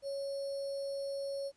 sine tone with sample-and-hold, 554.4 Hz, C#5, in tune, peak -35 dBFS, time 0.02-1.52 s, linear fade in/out 50 ms, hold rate 4900 Hz, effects pink hiss -71 dBFS RMS until 1.56 s + resampled to 22050 Hz

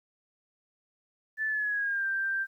sine tone with pitch glide, 1749 to 1576.3 Hz, A6 to G6, -11 to +9 cents, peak -27 dBFS, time 1.37-2.47 s, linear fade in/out 50 ms, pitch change -180 cents, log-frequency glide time 1.47-2.06 s, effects 11-bit

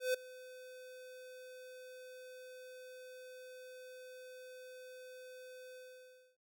square tone with ADSR envelope, 508 Hz, B4, 49 cents sharp, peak -30 dBFS, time 0-6.37 s, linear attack 140 ms, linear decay 8 ms, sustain -21 dB, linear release 620 ms, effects none

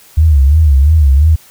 sine tone with vibrato, 73.42 Hz, D2, in tune, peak -4 dBFS, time 0.17-1.36 s, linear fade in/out 10 ms, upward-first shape sine, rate 2.9 Hz, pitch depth 160 cents each way, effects white hiss -42 dBFS RMS until 1.5 s

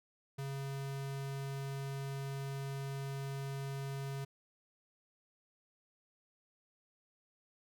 square tone, 137.4 Hz, C#3, 15 cents flat, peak -39 dBFS, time 0.38-4.25 s, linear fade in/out 10 ms, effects none

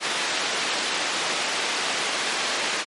white band-pass noise, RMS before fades -26 dBFS, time 0-2.85 s, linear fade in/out 50 ms, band 300 to 3900 Hz, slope 12 dB/octave, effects MP3 48 kbps

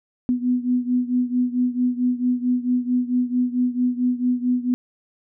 sine beating tone pair, 246.9 / 251.4 Hz, B3 / B3, 0 / +31 cents, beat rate 4.5 Hz, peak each -20 / -23 dBFS, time 0.29-4.74 s, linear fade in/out 0 ms, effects none

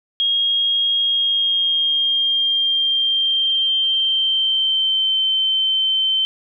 sine tone with pitch glide, 3264 to 3093 Hz, G#7 to G7, -31 to -24 cents, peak -15 dBFS, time 0.2-6.25 s, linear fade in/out 0 ms, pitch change -93 cents, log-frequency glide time 1-5.18 s, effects none

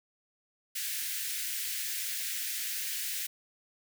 white high-pass noise, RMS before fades -35 dBFS, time 0.75-3.27 s, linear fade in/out 10 ms, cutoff 1600 Hz, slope 48 dB/octave, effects none

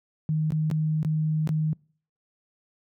sine tone with dropouts, 155.56 Hz, D#3, in tune, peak -21 dBFS, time 0.29-1.73 s, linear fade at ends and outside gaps 0 ms, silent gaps 0.505-0.521 / 0.701-0.713 / 1.029-1.048 / 1.474-1.491 s, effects noise-tail reverb RT60 0.5 s tail -26 dB re dry + high-pass 100 Hz 12 dB/octave

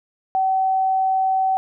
sine tone, 762 Hz, G5, 49 cents flat, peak -16 dBFS, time 0.35-1.57 s, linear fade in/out 0 ms, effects none

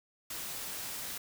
white noise, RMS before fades -40 dBFS, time 0.3-1.18 s, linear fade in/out 5 ms, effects none

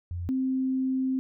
sine tone pair in turn, 87.5 / 261.6 Hz, F2 / C4, +4 / 0 cents, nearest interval octave + perfect fifth, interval 1896 cents, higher second, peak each -30 / -24 dBFS, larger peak second, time 0.11-0.29 / 0.29-1.19 s, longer second, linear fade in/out 0 ms, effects none

